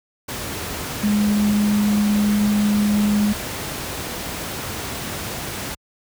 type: tone in noise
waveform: sine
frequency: 207.8 Hz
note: G#3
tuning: 1 cent sharp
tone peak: -15 dBFS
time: 1.03-3.33 s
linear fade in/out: 10 ms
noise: pink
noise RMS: -28 dBFS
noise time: 0.28-5.75 s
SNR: +10 dB
effects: high-pass 60 Hz 12 dB/octave